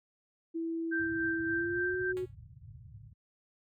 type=tone with pitch glide; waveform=sine; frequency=329.6 to 367.8 Hz; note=E4 to F#4; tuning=0 to -10 cents; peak=-32 dBFS; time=0.54-2.26 s; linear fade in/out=20 ms; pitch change=+190 cents; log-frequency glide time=1.47-1.96 s
type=tone with tremolo; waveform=sine; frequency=1568 Hz; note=G6; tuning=in tune; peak=-30 dBFS; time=0.91-2.13 s; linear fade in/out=20 ms; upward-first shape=sine; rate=3.5 Hz; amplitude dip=50%
type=low-pass noise; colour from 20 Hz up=white; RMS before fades=-47 dBFS; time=0.99-3.13 s; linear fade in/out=5 ms; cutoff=130 Hz; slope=48 dB/octave
type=tone with exponential decay; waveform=5% pulse; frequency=277.2 Hz; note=C#4; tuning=in tune; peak=-35 dBFS; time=2.17-2.35 s; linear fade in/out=0 ms; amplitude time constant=38 ms
effects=high-pass 80 Hz 12 dB/octave